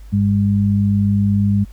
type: tone pair together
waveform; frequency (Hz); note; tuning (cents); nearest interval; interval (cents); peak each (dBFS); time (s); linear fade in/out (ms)
sine; 101.44 / 201.6; G#2 / G3; -40 / +49; octave; 1189; -15; 0.12-1.65; 20
effects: added 50 Hz sine -34 dBFS peak until 1.72 s + pink hiss -53 dBFS RMS until 1.72 s